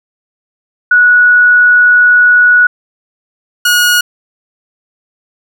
sine / sawtooth tone pair in turn, 1466 / 1447.5 Hz, F#6 / F#6, -16 / -38 cents, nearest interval unison, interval 22 cents, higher first, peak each -3 dBFS, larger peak neither, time 0.91-2.67 / 3.65-4.01 s, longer first, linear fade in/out 5 ms, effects none

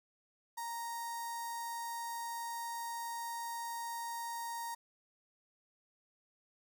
sawtooth tone with notch filter, 932.3 Hz, A#5, in tune, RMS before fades -41 dBFS, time 0.57-4.75 s, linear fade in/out 10 ms, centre 2700 Hz, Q 0.64, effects 12-bit

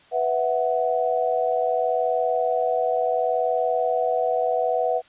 sine chord, B suspended fourth, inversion none, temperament equal, 493.9 / 659.3 / 740 Hz, B4 / E5 / F#5, 0 / 0 / 0 cents, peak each -24 dBFS, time 0.11-5.02 s, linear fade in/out 50 ms, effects white hiss -54 dBFS RMS until 5.08 s + resampled to 8000 Hz

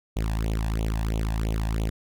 sawtooth tone with flanger, 54.6 Hz, A1, 13 cents flat, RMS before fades -26 dBFS, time 0.16-1.9 s, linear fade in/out 10 ms, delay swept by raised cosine 0.29 to 1.18 ms, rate 3 Hz, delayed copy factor +0.95, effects none

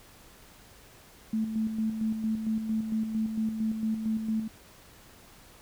sine tone with tremolo, 220 Hz, A3, in tune, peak -25 dBFS, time 1.33-4.48 s, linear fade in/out 5 ms, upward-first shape square, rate 4.4 Hz, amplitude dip 50%, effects pink hiss -54 dBFS RMS until 5.61 s

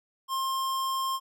square tone, 1062 Hz, C6, 25 cents sharp, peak -28 dBFS, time 0.28-1.2 s, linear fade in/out 50 ms, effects none

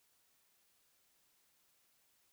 silence, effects white hiss -74 dBFS RMS until 2.32 s

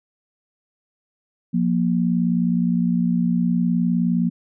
sine tone pair together, 176.4 / 235.9 Hz, F3 / A#3, +18 / +21 cents, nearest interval perfect fourth, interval 503 cents, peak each -19 / -20 dBFS, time 1.53-4.3 s, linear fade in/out 20 ms, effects none

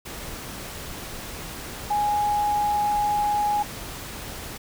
sine tone in noise, 830.6 Hz, G#5, in tune, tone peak -20 dBFS, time 1.9-3.63 s, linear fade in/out 10 ms, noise pink, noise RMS -36 dBFS, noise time 0.05-4.58 s, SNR +13 dB, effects none

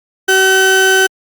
35% pulse tone pair together, 380.5 / 1522 Hz, F#4 / F#6, +48 / +48 cents, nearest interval 2 octaves, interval 2400 cents, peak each -10 dBFS, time 0.28-1.07 s, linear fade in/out 10 ms, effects Opus 48 kbps

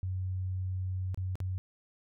sine tone with dropouts, 93 Hz, F#2, 9 cents sharp, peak -31 dBFS, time 0.03-1.58 s, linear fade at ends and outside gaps 0 ms, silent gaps 1.145-1.175 / 1.355-1.403 s, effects none

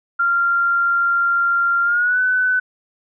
sine tone with pitch glide, 1387 to 1503.8 Hz, F6 to F#6, -12 to +28 cents, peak -14 dBFS, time 0.19-2.6 s, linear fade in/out 10 ms, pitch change +140 cents, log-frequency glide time 1.83-2.2 s, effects none

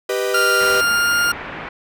45% pulse chord, G augmented, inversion none, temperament equal, 392 / 493.9 / 622.3 Hz, G4 / B4 / D#5, 0 / 0 / 0 cents, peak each -22 / -22 / -26 dBFS, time 0.09-0.81 s, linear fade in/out 5 ms
40% pulse tone with pitch glide, 1396.9 to 1408.2 Hz, F6 to F6, 0 to +14 cents, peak -14 dBFS, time 0.34-1.32 s, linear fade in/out 5 ms, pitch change +14 cents, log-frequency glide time 0.67-1.11 s
white low-pass noise, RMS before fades -31 dBFS, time 0.6-1.69 s, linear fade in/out 5 ms, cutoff 2200 Hz, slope 24 dB/octave
effects none

